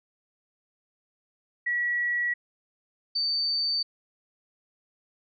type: tone pair in turn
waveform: sine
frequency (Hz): 1930 / 4577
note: B6 / D8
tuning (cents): -40 / -45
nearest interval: octave + minor third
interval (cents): 1495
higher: second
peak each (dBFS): -24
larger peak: neither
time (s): 1.66-2.34 / 3.15-3.83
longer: neither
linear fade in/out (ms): 10
effects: none